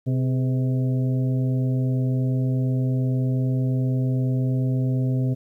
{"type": "harmonic tone with a mistuned harmonic", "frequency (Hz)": 128.7, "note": "C3", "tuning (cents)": -28, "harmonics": [1, 2, 3, 4, 5], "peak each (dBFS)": [-20, -27, -36, -38, -40], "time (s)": [0.06, 5.35], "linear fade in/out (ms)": 20, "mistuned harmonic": 3, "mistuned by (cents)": 100, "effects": ["10-bit"]}